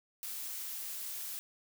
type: noise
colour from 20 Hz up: blue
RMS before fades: -41 dBFS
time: 0.23-1.39 s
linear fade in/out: 0 ms
effects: none